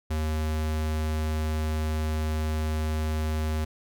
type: tone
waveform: square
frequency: 77.78 Hz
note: D#2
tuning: in tune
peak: -26 dBFS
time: 0.1-3.65 s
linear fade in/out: 10 ms
effects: none